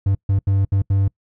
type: tone bursts at uneven times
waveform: triangle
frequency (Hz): 98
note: G2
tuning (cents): 0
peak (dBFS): -12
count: 5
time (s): 0.06-0.15 / 0.29-0.39 / 0.47-0.65 / 0.72-0.82 / 0.9-1.08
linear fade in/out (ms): 5
effects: noise-tail reverb RT60 0.1 s tail -26 dB re dry